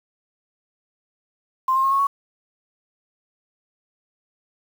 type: tone with pitch steps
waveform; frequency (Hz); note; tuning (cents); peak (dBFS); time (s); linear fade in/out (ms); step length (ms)
sine; 1046.5 / 1062.9 / 1079.7 / 1096.6 / 1113.9; C6 / C6 / C#6 / C#6 / C#6; 0 / +27 / -46 / -19 / +8; -16; 1.68-2.07; 5; 78
effects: 7-bit